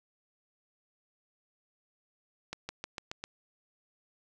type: accelerating click train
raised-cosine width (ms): 0.2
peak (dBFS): -20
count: 6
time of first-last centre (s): 2.53-3.24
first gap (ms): 160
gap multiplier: 0.94
effects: none